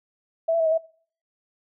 sine tone with pitch steps, 656 / 667 / 648 / 633 / 652 Hz, E5 / E5 / E5 / D#5 / E5, -9 / +20 / -30 / +30 / -19 cents, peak -18 dBFS, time 0.48-0.78 s, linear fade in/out 10 ms, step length 60 ms, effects noise-tail reverb RT60 0.5 s tail -23 dB re dry

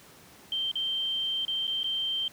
sine tone with dropouts, 3136 Hz, G7, in tune, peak -27 dBFS, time 0.52-2.28 s, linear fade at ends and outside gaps 2 ms, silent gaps 0.715-0.755 / 1.451-1.48 / 1.67-1.677 / 1.832-1.842 s, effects pink hiss -53 dBFS RMS until 2.32 s + high-pass 100 Hz 12 dB/octave

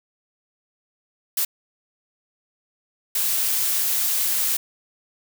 blue noise bursts at uneven times, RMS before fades -22 dBFS, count 2, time 1.37-1.45 / 3.15-4.57 s, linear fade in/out 5 ms, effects none

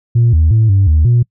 sine tone with pitch steps, 117.8 / 79.2 / 110.9 / 97.7 / 77.3 / 119.9 Hz, A#2 / D#2 / A2 / G2 / D#2 / A#2, +19 / +31 / +14 / -5 / -11 / +49 cents, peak -5 dBFS, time 0.15-1.23 s, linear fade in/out 10 ms, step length 180 ms, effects noise-tail reverb RT60 0.1 s tail -26 dB re dry + tanh soft clip ceiling -4 dBFS

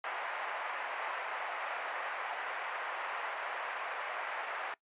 pink band-pass noise, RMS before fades -39 dBFS, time 0.04-4.74 s, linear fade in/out 2 ms, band 660 to 2300 Hz, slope 24 dB/octave, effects noise-tail reverb RT60 0.1 s tail -21 dB re dry + resampled to 8000 Hz

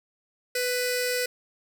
15% pulse tone with notch filter, 496.4 Hz, B4, 9 cents sharp, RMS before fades -27 dBFS, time 0.55-1.26 s, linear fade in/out 5 ms, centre 1000 Hz, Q 0.61, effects none

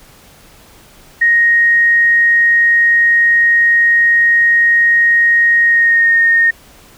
sine tone with pitch glide, 1870 to 1845.3 Hz, A#6 to A#6, +5 to -18 cents, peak -7 dBFS, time 1.21-6.51 s, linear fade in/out 10 ms, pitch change -23 cents, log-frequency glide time 5.63-6.16 s, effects pink hiss -43 dBFS RMS until 6.97 s

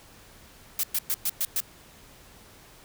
blue noise bursts, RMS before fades -26 dBFS, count 6, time 0.79-1.604 s, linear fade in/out 2 ms, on 44 ms, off 110 ms, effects pink hiss -52 dBFS RMS until 2.84 s

